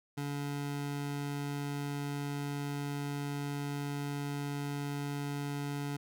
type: tone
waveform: 25% pulse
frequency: 143.1 Hz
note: D3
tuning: 45 cents flat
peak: -31 dBFS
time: 0.17-5.97 s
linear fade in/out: 10 ms
effects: none